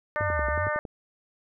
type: harmonic tone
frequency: 300.6 Hz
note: D4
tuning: 40 cents sharp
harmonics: 2 / 3 / 4 / 5 / 6 / 7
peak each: -29 / -35 / -32 / -34 / -32 / -43 dBFS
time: 0.16-0.79 s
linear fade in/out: 0 ms
type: linear two-way sweep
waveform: sine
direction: down then up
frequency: 103.83 to 63.9 to 103.83 Hz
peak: -29 dBFS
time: 0.2-0.69 s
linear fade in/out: 10 ms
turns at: 0.47 s
type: click train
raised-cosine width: 2 ms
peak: -23 dBFS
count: 8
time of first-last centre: 0.21-0.852 s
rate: 10.9 Hz
effects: none